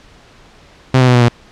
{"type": "tone with pitch steps", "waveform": "sawtooth", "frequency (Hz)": [130, 127.25, 124.56, 121.93, 119.35], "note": ["C3", "C3", "B2", "B2", "A#2"], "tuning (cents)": [-11, -48, 15, -22, 41], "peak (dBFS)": -3, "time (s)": [0.94, 1.285], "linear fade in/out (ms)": 5, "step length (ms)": 69, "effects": ["pink hiss -44 dBFS RMS until 1.51 s", "low-pass 5000 Hz 12 dB/octave"]}